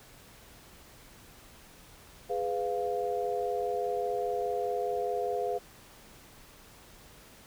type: chord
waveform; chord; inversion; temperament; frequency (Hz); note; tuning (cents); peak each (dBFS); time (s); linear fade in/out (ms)
sine; F diminished; first; equal with one note detuned; 415.3 / 500.2 / 698.5; Ab4 / Cb5 / F5; 0 / +22 / 0; -33; 2.29-5.59; 20
effects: pink hiss -54 dBFS RMS until 7.46 s